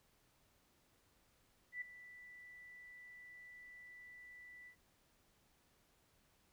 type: tone with ADSR envelope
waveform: sine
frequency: 1975.5 Hz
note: B6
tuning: in tune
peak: -39 dBFS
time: 1.72-4.76 s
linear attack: 94 ms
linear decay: 8 ms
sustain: -15 dB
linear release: 86 ms
effects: pink hiss -74 dBFS RMS until 6.52 s